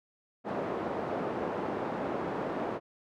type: band-pass noise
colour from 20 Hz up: pink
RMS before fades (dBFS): -34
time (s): 0.44-2.8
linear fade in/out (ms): 50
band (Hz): 270 to 880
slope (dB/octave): 12
effects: none